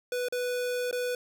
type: tone with dropouts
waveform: square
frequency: 493.9 Hz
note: B4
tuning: in tune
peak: -29 dBFS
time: 0.12-1.15 s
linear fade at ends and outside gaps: 2 ms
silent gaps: 0.285-0.324 / 0.912-0.927 s
effects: none